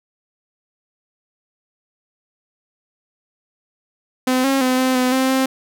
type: tone with pitch steps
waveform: sawtooth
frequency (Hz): 256 / 271 / 255.5 / 258.6 / 253.1 / 262 / 263.7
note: C4 / C#4 / C4 / C4 / B3 / C4 / C4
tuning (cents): -38 / -39 / -41 / -20 / +43 / +2 / +14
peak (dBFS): -11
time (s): 4.27-5.46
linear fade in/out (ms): 5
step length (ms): 170
effects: none